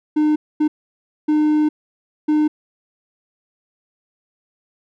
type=tone bursts at uneven times; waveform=triangle; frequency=303.7 Hz; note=D#4; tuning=42 cents flat; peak=-11 dBFS; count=4; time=0.16-0.36 / 0.6-0.68 / 1.28-1.69 / 2.28-2.48 s; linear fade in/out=10 ms; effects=none